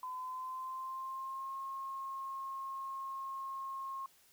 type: tone with pitch glide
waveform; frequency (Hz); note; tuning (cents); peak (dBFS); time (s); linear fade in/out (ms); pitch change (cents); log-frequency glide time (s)
sine; 1016 to 1076.4; B5 to C6; +49 to +49; -39; 0.03-4.06; 2; +100; 0.14-1.56
effects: white hiss -66 dBFS RMS until 4.32 s

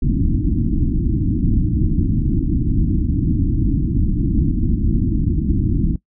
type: low-pass noise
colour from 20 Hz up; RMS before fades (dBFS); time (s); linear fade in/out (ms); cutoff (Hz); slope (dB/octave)
pink; -17; 0.02-5.96; 5; 330; 96
effects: noise-tail reverb RT60 0.1 s tail -19 dB re dry

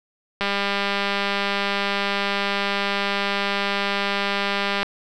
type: click train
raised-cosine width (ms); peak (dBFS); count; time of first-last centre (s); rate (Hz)
0.3; -7; 885; 0.41-4.83; 200
effects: none

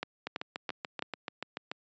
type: two click trains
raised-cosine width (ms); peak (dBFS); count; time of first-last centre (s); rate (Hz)
0.3; -19 / -17; 11 / 4; 0.27-1.715 / 0.03-1.023; 6.92 / 3.02
effects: high-pass 200 Hz 12 dB/octave + resampled to 16000 Hz

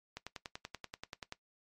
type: click train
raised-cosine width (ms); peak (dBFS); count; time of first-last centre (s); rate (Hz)
0.2; -24; 13; 0.17-1.324; 10.4
effects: noise-tail reverb RT60 0.1 s tail -17 dB re dry + MP3 64 kbps

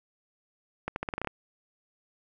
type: accelerating click train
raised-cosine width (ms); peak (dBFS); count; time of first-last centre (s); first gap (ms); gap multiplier
0.5; -16; 9; 0.88-1.273; 81; 0.85
effects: none

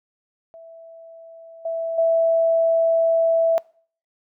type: tone with level steps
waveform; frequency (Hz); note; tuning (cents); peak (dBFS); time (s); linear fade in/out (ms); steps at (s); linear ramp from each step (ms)
sine; 659.3; E5; 0; -39 / -22 / -14; 0.54-3.58; 0; 1.65 / 1.98; 5
effects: noise-tail reverb RT60 0.5 s tail -25 dB re dry

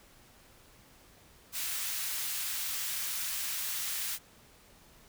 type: high-pass noise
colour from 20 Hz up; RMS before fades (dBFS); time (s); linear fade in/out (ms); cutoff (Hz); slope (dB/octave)
white; -35; 1.52-4.19; 50; 1400; 12
effects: pink hiss -59 dBFS RMS until 5.08 s

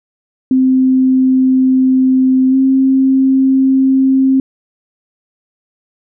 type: tone with pitch glide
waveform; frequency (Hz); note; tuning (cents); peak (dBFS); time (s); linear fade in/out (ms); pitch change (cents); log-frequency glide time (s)
sine; 260 to 265.6; C4 to C4; -11 to +26; -7; 0.51-4.4; 2; +37; 2.5-2.55
effects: none

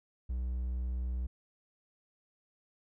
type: tone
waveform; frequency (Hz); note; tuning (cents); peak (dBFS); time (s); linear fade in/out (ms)
triangle; 62; B1; +7; -30; 0.29-1.27; 10
effects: none

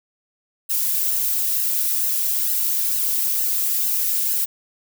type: noise with flanger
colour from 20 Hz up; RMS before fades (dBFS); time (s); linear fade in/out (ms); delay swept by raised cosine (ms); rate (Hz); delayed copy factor
violet; -21; 0.69-4.46; 20; 0.85 to 2.75; 2.2; -0.65
effects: none

